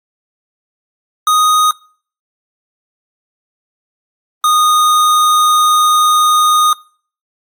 square tone pair in turn, 1244.5 / 1233.8 Hz, D#6 / D#6, 0 / -15 cents, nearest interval unison, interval 15 cents, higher first, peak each -9 dBFS, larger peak neither, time 1.27-1.71 / 4.44-6.73 s, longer second, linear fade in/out 2 ms, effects noise-tail reverb RT60 0.5 s tail -25 dB re dry + AAC 64 kbps

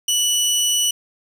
20% pulse tone, 2956 Hz, F#7, 2 cents flat, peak -11 dBFS, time 0.08-0.91 s, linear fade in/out 5 ms, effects 7-bit

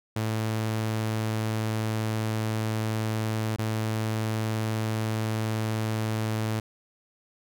sawtooth tone with dropouts, 109.9 Hz, A2, 2 cents flat, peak -22 dBFS, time 0.16-6.6 s, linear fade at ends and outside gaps 5 ms, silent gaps 3.562-3.585 s, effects none

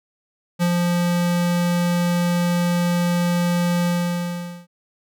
square tone with ADSR envelope, 174.61 Hz, F3, in tune, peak -16 dBFS, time 0.59-4.67 s, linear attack 34 ms, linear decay 62 ms, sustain -2 dB, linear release 810 ms, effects none

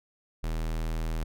square tone, 40.12 Hz, E1, 46 cents flat, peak -29 dBFS, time 0.43-1.24 s, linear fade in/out 10 ms, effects none

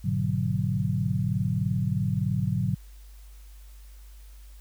sine chord, G# half-diminished seventh, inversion none, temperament equal, 103.83 / 123.47 / 146.83 / 185 Hz, G#2 / B2 / D3 / F#3, 0 / 0 / 0 / 0 cents, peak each -29 dBFS, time 0.04-2.75 s, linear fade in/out 10 ms, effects added 50 Hz sine -44 dBFS peak until 4.6 s + white hiss -59 dBFS RMS until 4.6 s

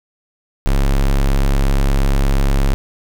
square tone, 34.24 Hz, C#1, 20 cents flat, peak -12 dBFS, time 0.66-2.74 s, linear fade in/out 0 ms, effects none

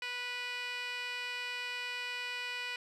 15% pulse tone with band-pass filter, 491.7 Hz, B4, 8 cents flat, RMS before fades -39 dBFS, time 0.02-2.76 s, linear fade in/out 2 ms, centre 2900 Hz, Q 5, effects none

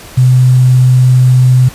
sine tone with quantisation, 127.3 Hz, C3, 47 cents flat, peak -3 dBFS, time 0.17-1.69 s, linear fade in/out 10 ms, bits 5, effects pink hiss -32 dBFS RMS until 1.74 s + resampled to 32000 Hz

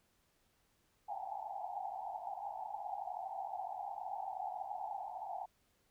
pink band-pass noise, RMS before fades -43 dBFS, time 1.08-5.46 s, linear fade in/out 10 ms, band 720 to 860 Hz, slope 96 dB/octave, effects pink hiss -75 dBFS RMS until 5.9 s

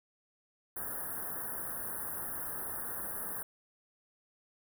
white band-stop noise, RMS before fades -39 dBFS, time 0.76-3.43 s, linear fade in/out 5 ms, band 1800 to 9500 Hz, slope 96 dB/octave, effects none

